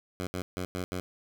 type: tone bursts at uneven times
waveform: 10% pulse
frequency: 91.3 Hz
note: F#2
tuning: 23 cents flat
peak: -24 dBFS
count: 5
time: 0.2-0.27 / 0.34-0.42 / 0.57-0.65 / 0.75-0.84 / 0.92-1 s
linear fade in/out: 0 ms
effects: none